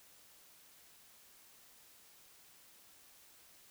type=silence; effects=white hiss -62 dBFS RMS until 3.7 s